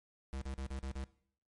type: tone bursts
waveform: square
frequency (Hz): 66.9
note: C2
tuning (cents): +39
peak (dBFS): -39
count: 6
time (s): 0.33-1.04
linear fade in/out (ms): 0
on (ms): 85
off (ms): 40
effects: noise-tail reverb RT60 0.6 s tail -19 dB re dry + MP3 48 kbps